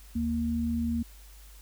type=tone pair together; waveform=sine; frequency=77.82 / 233.2 Hz; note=D#2 / A#3; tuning=+1 / +1 cents; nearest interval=octave + perfect fifth; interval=1900 cents; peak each=-33 / -27 dBFS; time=0.15-1.03 s; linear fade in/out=10 ms; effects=added 50 Hz sine -48 dBFS peak until 1.61 s + white hiss -56 dBFS RMS until 1.61 s